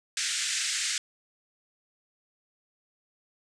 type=band-pass noise; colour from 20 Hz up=white; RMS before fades=-30 dBFS; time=0.17-0.98 s; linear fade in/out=2 ms; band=1500 to 8500 Hz; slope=48 dB/octave; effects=none